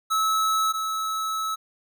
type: tone pair in turn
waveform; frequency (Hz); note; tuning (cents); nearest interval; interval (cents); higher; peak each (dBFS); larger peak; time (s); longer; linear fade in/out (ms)
square; 1299 / 1299; E6 / E6; -26 / -26; unison; 0; neither; -21 / -26; first; 0.1-0.73 / 0.73-1.56; second; 20
effects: none